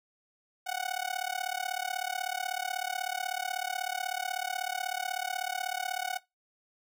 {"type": "tone with amplitude modulation", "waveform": "sawtooth", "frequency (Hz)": 740, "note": "F#5", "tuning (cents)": 0, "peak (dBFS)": -24, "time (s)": [0.66, 6.19], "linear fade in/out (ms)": 20, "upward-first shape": "sine", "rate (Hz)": 36.2, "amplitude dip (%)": 95, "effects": ["noise-tail reverb RT60 0.2 s tail -20 dB re dry"]}